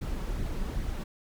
brown noise with flanger, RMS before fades -32 dBFS, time 0.01-1.04 s, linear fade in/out 10 ms, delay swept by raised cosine 0.48 to 5.38 ms, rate 2.5 Hz, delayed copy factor +0.5, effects none

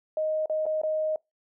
sine tone with dropouts, 623 Hz, D#5, 2 cents sharp, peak -24 dBFS, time 0.17-1.16 s, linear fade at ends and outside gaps 2 ms, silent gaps 0.459-0.497 / 0.656-0.664 / 0.816-0.834 s, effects noise-tail reverb RT60 0.2 s tail -26 dB re dry

